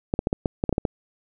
clicks, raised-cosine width 2 ms, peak -8 dBFS, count 10, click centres 0.139 / 0.191 / 0.271 / 0.329 / 0.458 / 0.639 / 0.693 / 0.727 / 0.781 / 0.852 s, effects none

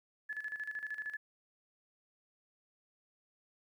sine tone with tremolo, 1718 Hz, A6, 42 cents flat, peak -36 dBFS, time 0.29-1.17 s, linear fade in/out 10 ms, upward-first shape square, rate 13 Hz, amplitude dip 70%, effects 12-bit

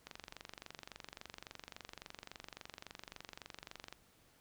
click train, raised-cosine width 0.2 ms, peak -29 dBFS, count 92, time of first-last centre 0.07-3.926 s, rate 23.6 Hz, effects pink hiss -68 dBFS RMS until 4.4 s

